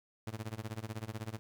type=tone with tremolo; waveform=sawtooth; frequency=110 Hz; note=A2; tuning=in tune; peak=-32 dBFS; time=0.27-1.39 s; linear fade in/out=0 ms; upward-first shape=sine; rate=16 Hz; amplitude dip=95%; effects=10-bit